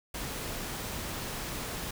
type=noise; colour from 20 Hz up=pink; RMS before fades=-37 dBFS; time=0.14-1.91 s; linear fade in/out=5 ms; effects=none